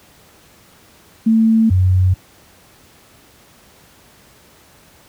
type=tone pair in turn; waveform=sine; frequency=223.3 / 92.46 Hz; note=A3 / F#2; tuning=+26 / -1 cents; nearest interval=octave + minor third; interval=1527 cents; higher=first; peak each=-9 dBFS; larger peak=neither; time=1.26-1.7 / 1.7-2.14 s; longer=neither; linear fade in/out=10 ms; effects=pink hiss -48 dBFS RMS until 5.08 s + high-pass 60 Hz 12 dB/octave